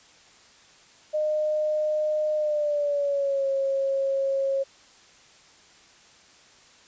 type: tone with pitch glide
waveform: sine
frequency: 611 to 544.3 Hz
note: D#5 to C#5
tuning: -32 to -32 cents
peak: -22 dBFS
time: 1.13-4.64 s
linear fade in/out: 20 ms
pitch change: -200 cents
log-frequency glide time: 2.35-3.47 s
effects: white hiss -54 dBFS RMS until 6.87 s + resampled to 16000 Hz